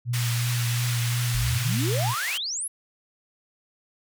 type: tone with vibrato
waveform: sine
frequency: 120 Hz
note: B2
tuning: 49 cents flat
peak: -23 dBFS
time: 0.05-2.15 s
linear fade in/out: 50 ms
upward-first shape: triangle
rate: 2.8 Hz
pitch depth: 27 cents each way
type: band-pass noise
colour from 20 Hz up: pink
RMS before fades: -32 dBFS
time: 0.13-2.38 s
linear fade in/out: 10 ms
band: 1700 to 16000 Hz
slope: 12 dB/octave
type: exponential sweep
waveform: sine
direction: up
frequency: 36.71 to 11450 Hz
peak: -27 dBFS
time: 1.34-2.68 s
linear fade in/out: 10 ms
effects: none